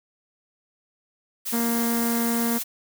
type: noise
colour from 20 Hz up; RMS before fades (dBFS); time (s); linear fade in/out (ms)
blue; -29; 1.45-2.64; 20
type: harmonic tone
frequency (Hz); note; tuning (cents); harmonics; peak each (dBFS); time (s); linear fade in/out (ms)
233.1; A#3; 0; 1 / 2 / 3 / 4 / 5 / 6 / 7 / 8 / 9; -23 / -32 / -36 / -37 / -40 / -42 / -41 / -44 / -43; 1.52-2.59; 20
effects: none